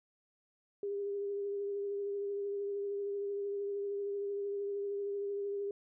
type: tone with vibrato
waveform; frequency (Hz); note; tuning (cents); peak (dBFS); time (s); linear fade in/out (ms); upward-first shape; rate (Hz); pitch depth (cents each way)
sine; 402.5; G4; +46; -34; 0.83-5.71; 2; triangle; 13; 23
effects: none